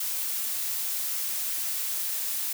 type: noise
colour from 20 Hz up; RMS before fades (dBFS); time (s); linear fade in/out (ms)
blue; -30; 0-2.53; 5
effects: none